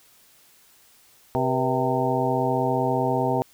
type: harmonic tone with a mistuned harmonic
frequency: 130 Hz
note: C3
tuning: 11 cents flat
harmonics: 1 / 2 / 3 / 4 / 5 / 6 / 7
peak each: -28 / -28 / -28 / -28 / -28 / -28 / -28 dBFS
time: 1.35-3.42 s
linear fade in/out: 0 ms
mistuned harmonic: 4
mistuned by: -120 cents
effects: white hiss -56 dBFS RMS until 3.53 s